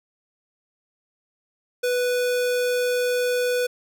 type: tone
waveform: square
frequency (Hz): 493.9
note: B4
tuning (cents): 0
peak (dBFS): -21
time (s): 1.83-3.67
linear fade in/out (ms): 10
effects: none